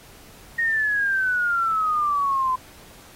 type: exponential sweep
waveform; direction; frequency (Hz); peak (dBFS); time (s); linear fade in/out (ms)
sine; down; 1870 to 1017; -19; 0.58-2.56; 10
effects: pink hiss -48 dBFS RMS until 3.15 s + AAC 48 kbps